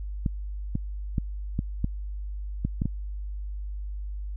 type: clicks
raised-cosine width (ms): 5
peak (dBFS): -13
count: 8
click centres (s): 0.262 / 0.754 / 1.182 / 1.591 / 1.844 / 2.65 / 2.819 / 2.856
effects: added 50 Hz sine -31 dBFS peak until 4.36 s